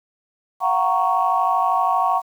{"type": "chord", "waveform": "sine", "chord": "Gb major seventh", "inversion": "third", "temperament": "equal with one note detuned", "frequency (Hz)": [698.5, 751.2, 932.3, 1108.7], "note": ["F5", "Gb5", "Bb5", "Db6"], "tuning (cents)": [0, 26, 0, 0], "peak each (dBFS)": [-24, -20, -22, -20], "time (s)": [0.6, 2.22], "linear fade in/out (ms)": 50, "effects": ["tanh soft clip ceiling -6 dBFS", "8-bit"]}